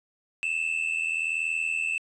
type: tone pair together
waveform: triangle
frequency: 2600 / 2681 Hz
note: E7 / E7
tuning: -24 / +29 cents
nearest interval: minor second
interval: 53 cents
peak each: -27 dBFS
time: 0.43-1.98 s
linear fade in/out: 0 ms
effects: resampled to 24000 Hz + 10-bit